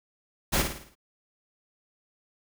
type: noise with echo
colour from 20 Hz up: pink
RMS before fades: -24 dBFS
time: 0.52-0.63 s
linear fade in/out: 20 ms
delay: 54 ms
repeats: 6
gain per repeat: -6 dB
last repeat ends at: 0.954 s
effects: none